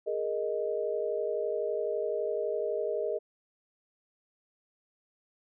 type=chord; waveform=sine; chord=Ab suspended second; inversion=none; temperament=just; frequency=415.3 / 467.2 / 623 Hz; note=Ab4 / Bb4 / Eb5; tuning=0 / +4 / +2 cents; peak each=-33 dBFS; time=0.06-3.19 s; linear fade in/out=20 ms; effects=none